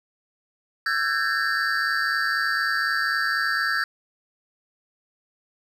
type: tone cluster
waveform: triangle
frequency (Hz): 1337 / 1550 / 1654 / 1803 / 4600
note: E6 / G6 / G#6 / A6 / D8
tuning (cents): +24 / -20 / -8 / +42 / -37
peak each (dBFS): -26 / -26 / -24 / -27 / -31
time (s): 0.86-3.84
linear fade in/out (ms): 2
effects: none